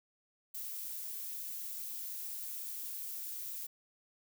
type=noise; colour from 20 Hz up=violet; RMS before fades=-42 dBFS; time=0.54-3.67 s; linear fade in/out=10 ms; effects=none